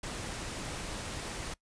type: noise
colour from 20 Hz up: pink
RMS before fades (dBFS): -39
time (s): 0.03-1.54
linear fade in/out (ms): 5
effects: noise-tail reverb RT60 0.1 s tail -21 dB re dry + resampled to 22050 Hz